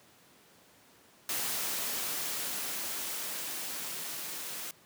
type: noise with level ramp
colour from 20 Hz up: white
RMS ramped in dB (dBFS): -33 to -40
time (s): 1.29-4.71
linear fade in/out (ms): 2
effects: pink hiss -60 dBFS RMS until 4.85 s + high-pass 150 Hz 12 dB/octave